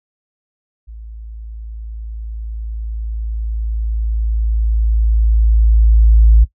sine tone with level ramp, 55 Hz, A1, in tune, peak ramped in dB -30 to -3 dBFS, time 0.87-6.45 s, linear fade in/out 20 ms, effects noise-tail reverb RT60 0.1 s tail -18 dB re dry + tanh soft clip ceiling 0 dBFS

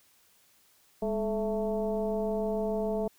sine tone with frequency modulation, 432.6 Hz, A4, 29 cents flat, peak -27 dBFS, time 1.02-3.08 s, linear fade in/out 5 ms, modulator 228 Hz, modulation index 1.3, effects white hiss -64 dBFS RMS until 3.18 s

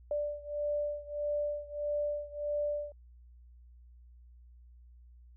sine beating tone pair, 587.3 / 588.9 Hz, D5 / D5, 0 / +5 cents, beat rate 1.6 Hz, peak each -34 / -36 dBFS, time 0.11-2.92 s, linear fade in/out 2 ms, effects added 60 Hz sine -53 dBFS peak until 5.36 s

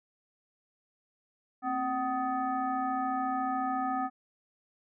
sine tone with frequency modulation, 758 Hz, F#5, 42 cents sharp, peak -28 dBFS, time 1.62-4.1 s, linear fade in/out 50 ms, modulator 494 Hz, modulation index 1.1, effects none

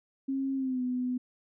sine tone with pitch glide, 270 to 250.5 Hz, C#4 to B3, -45 to +25 cents, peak -28 dBFS, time 0.28-1.18 s, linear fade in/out 10 ms, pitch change -130 cents, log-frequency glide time 0.55-0.82 s, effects none

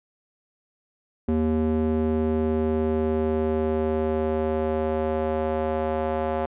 square tone with band-pass filter sweep, 78.3 Hz, D#2, 11 cents sharp, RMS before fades -24 dBFS, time 1.28-6.46 s, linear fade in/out 5 ms, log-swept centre 290 to 640 Hz, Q 1.8, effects resampled to 8000 Hz

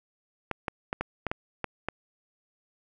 clicks, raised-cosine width 0.5 ms, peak -14 dBFS, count 8, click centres 0.513 / 0.682 / 0.929 / 1.01 / 1.267 / 1.315 / 1.643 / 1.886 s, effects none

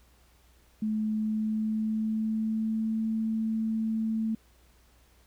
sine tone with pitch glide, 215.8 to 221.4 Hz, A3 to A3, -33 to +11 cents, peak -26 dBFS, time 0.82-4.35 s, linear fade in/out 5 ms, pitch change +44 cents, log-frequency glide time 1.1-3.02 s, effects added 60 Hz sine -60 dBFS peak until 5.26 s + pink hiss -64 dBFS RMS until 5.26 s

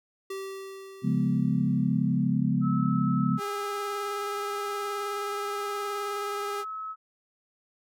square tone with exponential decay, 387.4 Hz, G4, 20 cents flat, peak -33 dBFS, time 0.3-2.65 s, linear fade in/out 5 ms, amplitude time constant 510 ms
sine chord, C# dominant seventh, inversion none, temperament equal with one note detuned, 138.59 / 175.63 / 207.7 / 246.9 Hz, C#3 / E#3 / G#3 / B3, 0 / +10 / 0 / 0 cents, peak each -28 dBFS, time 1.02-3.4 s, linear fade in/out 50 ms
sine tone with pitch glide, 1300 to 1291 Hz, E6 to E6, -24 to -37 cents, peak -33 dBFS, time 2.61-6.96 s, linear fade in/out 50 ms, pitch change -13 cents, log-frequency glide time 5.47-5.78 s
sawtooth tone with vibrato, 406.4 Hz, G#4, 38 cents flat, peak -28 dBFS, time 3.37-6.65 s, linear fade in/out 50 ms, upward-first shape sine, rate 19 Hz, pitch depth 20 cents each way
effects none

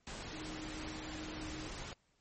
sine tone in noise, 311.1 Hz, D#4, in tune, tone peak -46 dBFS, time 0.33-1.68 s, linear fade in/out 0 ms, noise pink, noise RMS -45 dBFS, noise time 0.07-1.93 s, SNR -4 dB, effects pink hiss -75 dBFS RMS until 2.2 s + MP3 32 kbps

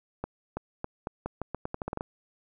accelerating click train, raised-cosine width 1 ms, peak -18 dBFS, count 14, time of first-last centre 0.24-2.009 s, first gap 330 ms, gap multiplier 0.83, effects none

